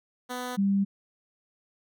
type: tone pair in turn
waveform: 10% pulse / sine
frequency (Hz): 249.1 / 197.71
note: B3 / G3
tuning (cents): +15 / +15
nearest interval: major third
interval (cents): 400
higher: first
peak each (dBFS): -24 / -21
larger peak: second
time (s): 0.29-0.57 / 0.57-0.85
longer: neither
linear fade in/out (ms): 20
effects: none